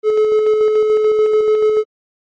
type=tone with tremolo; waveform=triangle; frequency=429.6 Hz; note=A4; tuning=41 cents flat; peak=-7 dBFS; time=0.03-1.84 s; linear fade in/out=50 ms; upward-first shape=square; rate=6.9 Hz; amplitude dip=30%; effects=MP3 32 kbps